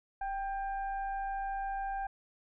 sine tone with frequency modulation, 784 Hz, G5, in tune, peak -33 dBFS, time 0.21-2.07 s, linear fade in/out 5 ms, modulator 811 Hz, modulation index 0.56, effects none

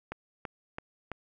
click train, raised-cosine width 0.5 ms, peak -21 dBFS, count 4, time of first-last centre 0.12-1.117 s, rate 3.01 Hz, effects none

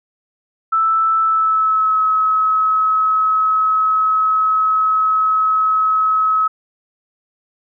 sine tone with pitch glide, 1319 to 1284.4 Hz, E6 to E6, +1 to -45 cents, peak -12 dBFS, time 0.72-6.48 s, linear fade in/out 10 ms, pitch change -46 cents, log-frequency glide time 1.21-2.01 s, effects none

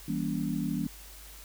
sine chord, E diminished seventh, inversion none, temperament just, 164.81 / 197.78 / 237.3 / 284.8 Hz, E3 / G3 / Bb3 / Db4, 0 / +16 / +31 / +47 cents, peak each -34 dBFS, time 0.08-0.87 s, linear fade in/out 5 ms, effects added 50 Hz sine -49 dBFS peak until 1.44 s + white hiss -50 dBFS RMS until 1.44 s

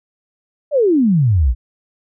sine exponential sweep, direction down, 622 to 53.3 Hz, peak -10 dBFS, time 0.71-1.55 s, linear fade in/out 50 ms, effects none

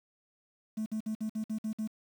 triangle tone bursts, 217.9 Hz, A3, 17 cents flat, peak -28 dBFS, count 8, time 0.77-1.876 s, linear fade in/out 10 ms, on 91 ms, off 54 ms, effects tanh soft clip ceiling -27 dBFS + 9-bit

